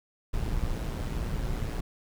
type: noise with amplitude modulation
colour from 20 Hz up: brown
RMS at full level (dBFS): -28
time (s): 0.33-1.81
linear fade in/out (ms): 10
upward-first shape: sine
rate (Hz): 115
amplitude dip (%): 55
effects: none